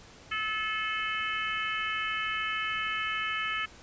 harmonic tone, 433.3 Hz, A4, 27 cents flat, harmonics 3 / 4 / 5 / 6 / 7, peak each -34 / -35 / -36 / -37 / -37 dBFS, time 0.31-3.66 s, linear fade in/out 10 ms, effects pink hiss -52 dBFS RMS until 3.82 s + resampled to 16000 Hz

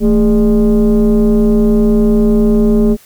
sine tone with frequency modulation, 220 Hz, A3, in tune, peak -5 dBFS, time 0-2.97 s, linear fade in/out 50 ms, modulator 190 Hz, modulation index 0.99, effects tanh soft clip ceiling -4 dBFS + white hiss -44 dBFS RMS until 3.05 s

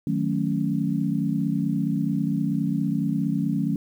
sine chord, D# half-diminished seventh, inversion none, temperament equal, 155.56 / 185 / 220 / 277.2 Hz, D#3 / F#3 / A3 / C#4, 0 / 0 / 0 / 0 cents, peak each -27 dBFS, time 0.07-3.76 s, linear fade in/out 2 ms, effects 9-bit

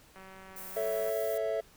click train, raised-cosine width 0.5 ms, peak -36 dBFS, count 179, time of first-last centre 0.16-1.097 s, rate 190 Hz
violet noise, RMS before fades -44 dBFS, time 0.56-1.38 s, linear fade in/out 5 ms
triangle chord, A major, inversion none, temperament equal, 440 / 554.4 / 659.3 Hz, A4 / C#5 / E5, 0 / 0 / 0 cents, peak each -32 / -34 / -30 dBFS, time 0.76-1.61 s, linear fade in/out 10 ms
effects pink hiss -59 dBFS RMS until 1.76 s

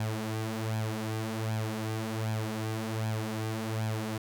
sawtooth tone with flanger, 110 Hz, A2, in tune, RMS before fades -33 dBFS, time 0-4.18 s, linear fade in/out 5 ms, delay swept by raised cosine 1.2 to 6.6 ms, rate 1.3 Hz, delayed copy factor +0.65, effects none

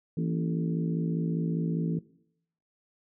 harmonic tone with a mistuned harmonic, 55 Hz, A1, in tune, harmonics 3 / 4 / 5 / 6 / 7 / 8, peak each -28 / -34 / -36 / -39 / -44 / -41 dBFS, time 0.17-1.99 s, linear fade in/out 5 ms, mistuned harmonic 4, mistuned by +77 cents, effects noise-tail reverb RT60 0.7 s tail -19 dB re dry

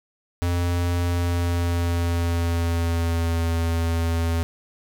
square tone with pitch glide, 87.31 to 83.27 Hz, F2 to E2, 0 to +18 cents, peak -21 dBFS, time 0.42-4.43 s, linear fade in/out 0 ms, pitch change -82 cents, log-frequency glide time 1.04-3.47 s, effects none

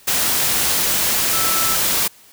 sine tone in noise, 1319 Hz, E6, 1 cent sharp, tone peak -24 dBFS, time 1.33-1.76 s, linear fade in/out 10 ms, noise white, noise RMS -18 dBFS, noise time 0.07-2.08 s, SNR -9 dB, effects white hiss -48 dBFS RMS until 2.32 s

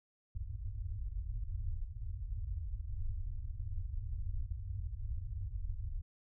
pink low-pass noise, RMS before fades -39 dBFS, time 0.35-6.02 s, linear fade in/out 10 ms, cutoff 110 Hz, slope 96 dB/octave, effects none

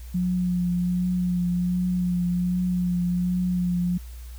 sine tone with vibrato, 178.9 Hz, F3, 42 cents sharp, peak -21 dBFS, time 0.14-3.98 s, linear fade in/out 10 ms, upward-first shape triangle, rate 1.3 Hz, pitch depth 26 cents each way, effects added 60 Hz sine -36 dBFS peak until 4.38 s + white hiss -52 dBFS RMS until 4.38 s

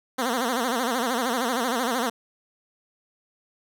10% pulse tone with vibrato, 244.9 Hz, B3, 14 cents flat, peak -15 dBFS, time 0.18-2.1 s, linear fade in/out 10 ms, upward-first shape sine, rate 13 Hz, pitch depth 140 cents each way, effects none

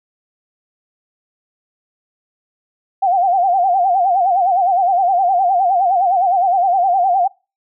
sine tone with vibrato, 740 Hz, F#5, in tune, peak -11 dBFS, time 3.02-7.28 s, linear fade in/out 10 ms, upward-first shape sine, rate 9.7 Hz, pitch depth 120 cents each way, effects noise-tail reverb RT60 0.3 s tail -26 dB re dry

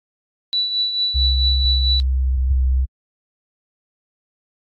sine tone with tremolo, 3951 Hz, B7, in tune, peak -15 dBFS, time 0.53-2 s, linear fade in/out 0 ms, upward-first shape triangle, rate 4.5 Hz, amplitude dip 60%
sine tone with pitch glide, 65.41 to 64.73 Hz, C2 to C2, 0 to -18 cents, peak -15 dBFS, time 1.14-2.86 s, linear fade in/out 20 ms, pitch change -18 cents, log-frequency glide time 1.49-2.68 s
effects AAC 48 kbps

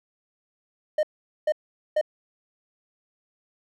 triangle tone bursts, 612 Hz, D#5, 29 cents flat, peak -17 dBFS, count 3, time 0.98-2.013 s, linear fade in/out 5 ms, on 51 ms, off 440 ms, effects none

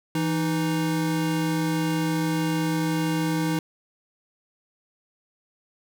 square tone pair together, 164.8 / 311.1 Hz, E3 / D#4, 0 / 0 cents, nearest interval major seventh, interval 1100 cents, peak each -26 / -26 dBFS, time 0.15-3.59 s, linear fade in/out 2 ms, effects none

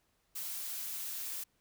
blue noise, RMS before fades -40 dBFS, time 0.35-1.44 s, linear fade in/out 10 ms, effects pink hiss -75 dBFS RMS until 1.6 s

